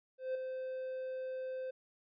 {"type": "tone with ADSR envelope", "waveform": "triangle", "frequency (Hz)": 518, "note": "C5", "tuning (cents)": -17, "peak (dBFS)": -30, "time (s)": [0.18, 1.71], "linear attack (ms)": 170, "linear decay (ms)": 4, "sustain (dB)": -6, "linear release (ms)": 10, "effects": ["resampled to 11025 Hz"]}